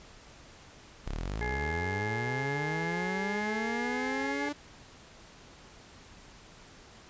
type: linear sweep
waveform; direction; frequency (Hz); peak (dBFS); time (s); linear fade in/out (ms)
sawtooth; up; 30.87 to 293.7; -29; 1.06-4.53; 10
type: harmonic tone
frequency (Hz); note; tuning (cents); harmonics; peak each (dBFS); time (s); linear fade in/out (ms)
422.1; G#4; +28; 1 / 2 / 4 / 5; -38 / -38 / -38 / -38; 1.41-4.49; 5
effects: pink hiss -53 dBFS RMS until 7.09 s + resampled to 16000 Hz